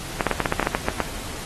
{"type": "clicks", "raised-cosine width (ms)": 0.5, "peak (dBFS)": -5, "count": 12, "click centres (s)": [0.208, 0.267, 0.313, 0.403, 0.458, 0.524, 0.597, 0.628, 0.671, 0.749, 0.885, 1.003], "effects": ["pink hiss -34 dBFS RMS until 1.45 s", "AAC 32 kbps"]}